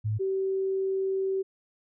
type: tone pair in turn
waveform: sine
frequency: 107.3 / 384.3 Hz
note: A2 / G4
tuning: -43 / -34 cents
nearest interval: octave + minor seventh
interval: 2209 cents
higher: second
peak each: -25 / -25 dBFS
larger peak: neither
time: 0.04-0.19 / 0.19-1.43 s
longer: second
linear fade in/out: 20 ms
effects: none